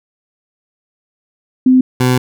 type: tone pair in turn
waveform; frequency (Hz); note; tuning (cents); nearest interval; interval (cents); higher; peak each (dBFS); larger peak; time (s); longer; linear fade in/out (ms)
sine / 20% pulse; 256.8 / 126.41; C4 / B2; -32 / +41; octave; 1227; first; -5; neither; 1.66-1.81 / 2-2.18; second; 5
effects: none